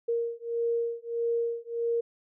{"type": "beating tone pair", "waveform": "sine", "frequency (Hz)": [466, 467.6], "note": ["A#4", "A#4"], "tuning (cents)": [-1, 5], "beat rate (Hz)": 1.6, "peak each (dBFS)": -30, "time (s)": [0.08, 2.01], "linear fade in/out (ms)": 10, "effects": []}